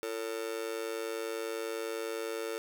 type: tone with amplitude modulation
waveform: 45% pulse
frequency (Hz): 450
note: A4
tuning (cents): +39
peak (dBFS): -30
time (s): 0.03-2.58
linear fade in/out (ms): 0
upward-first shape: sine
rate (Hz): 110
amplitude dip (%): 100
effects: none